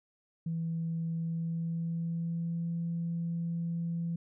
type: tone with pitch glide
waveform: sine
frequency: 164.81 to 168.47 Hz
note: E3 to E3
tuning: 0 to +38 cents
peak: -30 dBFS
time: 0.46-4.16 s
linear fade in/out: 5 ms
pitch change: +38 cents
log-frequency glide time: 1.14-2.69 s
effects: tanh soft clip ceiling -26 dBFS